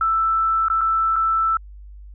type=tone with dropouts; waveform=sine; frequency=1324 Hz; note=E6; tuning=7 cents sharp; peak=-16 dBFS; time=0.01-1.57 s; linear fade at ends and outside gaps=2 ms; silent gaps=0.684-0.7 / 0.81-0.814 / 1.159-1.163 s; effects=added 50 Hz sine -37 dBFS peak until 2.14 s